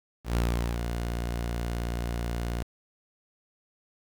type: tone with ADSR envelope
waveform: sawtooth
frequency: 58.6 Hz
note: A#1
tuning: 10 cents sharp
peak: -19 dBFS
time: 0.24-2.63 s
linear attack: 120 ms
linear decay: 410 ms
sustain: -6 dB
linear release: 6 ms
effects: 8-bit